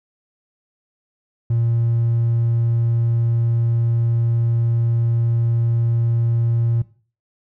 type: tone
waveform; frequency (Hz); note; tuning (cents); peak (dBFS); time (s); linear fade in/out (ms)
triangle; 116.54; A#2; 0; -13; 1.5-6.82; 5
effects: noise-tail reverb RT60 0.4 s tail -19 dB re dry + tanh soft clip ceiling -9 dBFS